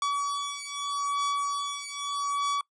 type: beating tone pair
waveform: 45% pulse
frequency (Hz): 1138 / 1138.81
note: C#6 / C#6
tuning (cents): +45 / +46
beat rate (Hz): 0.81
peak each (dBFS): -31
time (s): 0.02-2.61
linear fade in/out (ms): 2
effects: noise-tail reverb RT60 0.1 s tail -23 dB re dry + resampled to 22050 Hz